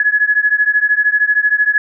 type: beating tone pair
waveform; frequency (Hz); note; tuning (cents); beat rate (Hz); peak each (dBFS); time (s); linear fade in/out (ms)
sine; 1687 / 1700; G#6 / G#6; +27 / +40; 13; -13 / -14; 0-1.78; 2
effects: none

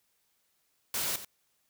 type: noise with echo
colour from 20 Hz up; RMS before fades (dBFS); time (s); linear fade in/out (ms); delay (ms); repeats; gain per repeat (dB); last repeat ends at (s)
white; -32; 0.94-1.16; 2; 89; 1; -12; 1.249
effects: white hiss -74 dBFS RMS until 1.69 s

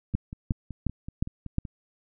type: two click trains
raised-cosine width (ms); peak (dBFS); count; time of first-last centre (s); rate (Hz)
5; -24 / -12; 9 / 5; 0.14-1.652 / 0.15-1.584; 5.29 / 2.79
effects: none

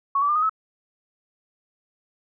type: tone with pitch steps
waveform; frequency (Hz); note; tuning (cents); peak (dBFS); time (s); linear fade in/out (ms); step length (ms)
sine; 1108.7 / 1152.4 / 1197.9 / 1245.2 / 1294.3; C#6 / D6 / D6 / D#6 / E6; 0 / -33 / +34 / +1 / -32; -18; 0.15-0.495; 5; 69
effects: none

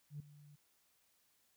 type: tone with ADSR envelope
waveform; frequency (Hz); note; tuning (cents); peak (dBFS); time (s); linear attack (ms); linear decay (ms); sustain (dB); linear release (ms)
sine; 146.83; D3; 0; -40; 0.1-0.56; 100; 4; -17; 12
effects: tanh soft clip ceiling -38 dBFS + white hiss -75 dBFS RMS until 1.56 s

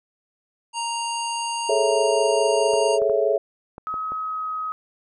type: harmonic tone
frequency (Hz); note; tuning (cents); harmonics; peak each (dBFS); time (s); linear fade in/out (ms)
932.3; A#5; 0; 1 / 3 / 5 / 7 / 9 / 10; -26 / -31 / -35 / -36 / -38 / -39; 0.73-2.99; 50
type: chord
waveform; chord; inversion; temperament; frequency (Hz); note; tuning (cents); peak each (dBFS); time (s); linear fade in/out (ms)
sine; A major seventh; third; equal; 415.3 / 440 / 554.4 / 659.3; G#4 / A4 / C#5 / E5; 0 / 0 / 0 / 0; -23; 1.69-3.38; 5
type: clicks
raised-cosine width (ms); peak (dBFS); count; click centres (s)
1; -23; 6; 2.736 / 3.019 / 3.097 / 3.781 / 3.941 / 4.12
type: tone with pitch glide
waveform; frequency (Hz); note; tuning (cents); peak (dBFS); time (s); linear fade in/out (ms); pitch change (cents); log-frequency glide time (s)
sine; 1274 to 1265.2; D#6 to D#6; +41 to +29; -25; 3.87-4.72; 0; -12; 4.17-4.51
effects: none

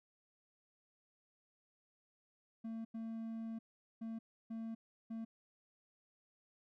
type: tone bursts at uneven times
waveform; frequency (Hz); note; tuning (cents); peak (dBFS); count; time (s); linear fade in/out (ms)
triangle; 225.5; A3; +43; -39; 5; 2.64-2.85 / 2.94-3.59 / 4.01-4.19 / 4.5-4.75 / 5.1-5.25; 10
effects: none

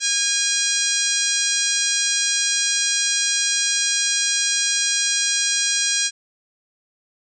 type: harmonic tone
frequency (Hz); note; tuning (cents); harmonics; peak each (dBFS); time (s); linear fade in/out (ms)
817; G#5; -29; 2 / 3 / 4 / 5 / 6 / 7 / 8 / 9 / 10; -28 / -29 / -27 / -26 / -28 / -23 / -28 / -28 / -29; 0-6.11; 50
effects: none

